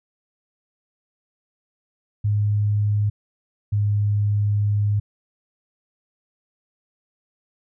sine tone pair in turn, 104 / 103.34 Hz, G#2 / G#2, +3 / -8 cents, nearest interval unison, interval 11 cents, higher first, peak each -17 dBFS, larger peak neither, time 2.24-3.1 / 3.72-5 s, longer second, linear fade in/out 10 ms, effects none

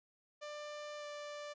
sawtooth tone with pitch glide, 594 to 588.5 Hz, D5 to D5, +20 to +3 cents, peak -40 dBFS, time 0.41-1.54 s, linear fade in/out 20 ms, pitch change -17 cents, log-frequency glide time 0.98-1.05 s, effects resampled to 16000 Hz

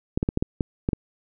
clicks, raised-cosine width 3 ms, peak -9 dBFS, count 8, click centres 0.175 / 0.229 / 0.289 / 0.374 / 0.425 / 0.608 / 0.889 / 0.932 s, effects none

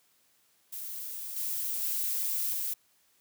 violet noise with level steps, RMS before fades -39 / -33 / -31 / -33 dBFS, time 0.72-2.74 s, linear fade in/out 10 ms, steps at 1.36 / 1.82 / 2.53 s, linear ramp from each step 5 ms, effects white hiss -68 dBFS RMS until 3.2 s + high-pass 80 Hz 12 dB/octave

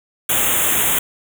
white band-stop noise, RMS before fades -17 dBFS, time 0.29-0.99 s, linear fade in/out 5 ms, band 3600 to 6500 Hz, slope 96 dB/octave, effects none

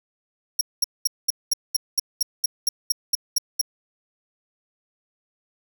sawtooth tone bursts, 5588 Hz, F8, in tune, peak -14 dBFS, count 14, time 0.59-3.614 s, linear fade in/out 5 ms, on 21 ms, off 210 ms, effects none

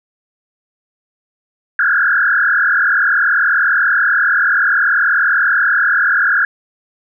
sine tone with frequency modulation, 1536 Hz, G6, 36 cents flat, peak -10 dBFS, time 1.79-6.45 s, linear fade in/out 2 ms, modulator 40.6 Hz, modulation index 3.9, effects none

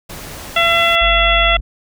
pink noise, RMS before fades -31 dBFS, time 0.09-0.96 s, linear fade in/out 10 ms
harmonic tone, 676 Hz, E5, 43 cents sharp, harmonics 1 / 2 / 3 / 4 / 5, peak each -17 / -17 / -17 / -17 / -17 dBFS, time 0.56-1.57 s, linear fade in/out 5 ms
triangle tone, 49.61 Hz, G1, 21 cents sharp, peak -16 dBFS, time 1.01-1.61 s, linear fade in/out 10 ms
effects none

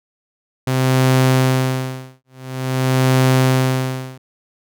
sawtooth tone with tremolo, 130 Hz, C3, 11 cents flat, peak -7 dBFS, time 0.67-4.18 s, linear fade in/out 5 ms, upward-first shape sine, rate 0.48 Hz, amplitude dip 100%, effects none

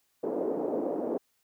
white band-pass noise, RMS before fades -31 dBFS, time 0.23-1.18 s, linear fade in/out 10 ms, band 270 to 530 Hz, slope 24 dB/octave, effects white hiss -73 dBFS RMS until 1.43 s

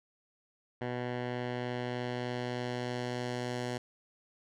10% pulse tone with low-pass filter sweep, 123.3 Hz, B2, 2 cents flat, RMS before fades -36 dBFS, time 0.81-3.78 s, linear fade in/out 5 ms, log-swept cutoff 2200 to 7200 Hz, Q 0.92, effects none

